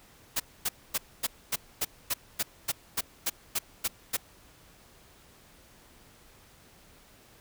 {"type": "noise bursts", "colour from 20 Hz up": "white", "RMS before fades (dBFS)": -28, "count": 14, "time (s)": [0.36, 4.17], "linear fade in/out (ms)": 10, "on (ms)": 40, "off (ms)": 250, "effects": ["pink hiss -57 dBFS RMS until 7.4 s"]}